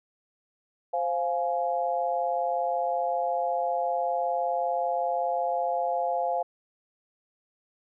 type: chord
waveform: sine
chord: F minor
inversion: second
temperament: just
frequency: 523.8 / 698.5 / 838.1 Hz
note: C5 / F5 / Ab5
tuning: +2 / 0 / +16 cents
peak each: -30 / -27 / -31 dBFS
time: 0.93-6.43 s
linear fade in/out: 10 ms
effects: none